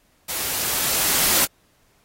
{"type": "noise with level ramp", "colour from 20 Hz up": "white", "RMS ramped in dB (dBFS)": [-27, -17], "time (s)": [0.28, 1.46], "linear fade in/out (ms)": 20, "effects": ["pink hiss -62 dBFS RMS until 2.04 s", "AAC 48 kbps"]}